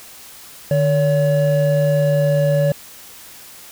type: tone pair together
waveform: triangle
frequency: 150.18 / 567 Hz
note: D3 / C#5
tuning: +39 / +39 cents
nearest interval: octave + major seventh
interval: 2300 cents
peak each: -14 dBFS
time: 0.71-2.72 s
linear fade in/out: 2 ms
effects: white hiss -40 dBFS RMS until 3.71 s